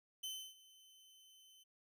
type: tone with ADSR envelope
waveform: sawtooth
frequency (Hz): 3058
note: G7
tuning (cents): -44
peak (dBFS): -38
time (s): 0.23-1.64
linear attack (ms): 10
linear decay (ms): 300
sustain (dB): -21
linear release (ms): 16
effects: none